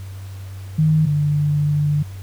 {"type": "tone pair in turn", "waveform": "sine", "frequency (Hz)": [155.9, 147.75], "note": ["D#3", "D3"], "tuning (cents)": [4, 11], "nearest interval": "minor second", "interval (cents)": 93, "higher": "first", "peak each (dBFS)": [-12, -15], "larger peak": "first", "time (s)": [[0.78, 1.06], [1.06, 2.03]], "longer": "second", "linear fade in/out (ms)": 10, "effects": ["added 96 Hz sine -30 dBFS peak until 2.22 s", "pink hiss -46 dBFS RMS until 2.22 s"]}